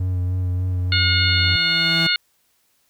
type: tone with vibrato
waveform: triangle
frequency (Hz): 91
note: F#2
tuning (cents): -28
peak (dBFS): -17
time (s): 0-1.56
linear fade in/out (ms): 5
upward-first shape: sine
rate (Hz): 3.4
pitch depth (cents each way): 23
type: tone with exponential growth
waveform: 35% pulse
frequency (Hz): 164.81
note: E3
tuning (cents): 0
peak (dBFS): -19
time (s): 0.55-2.07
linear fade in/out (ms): 5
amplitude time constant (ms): 330
type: harmonic tone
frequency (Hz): 719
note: F#5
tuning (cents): -50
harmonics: 2 / 3 / 4 / 5 / 6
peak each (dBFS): -23 / -23 / -24 / -24 / -21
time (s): 0.92-2.16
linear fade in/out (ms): 2
effects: white hiss -64 dBFS RMS until 2.89 s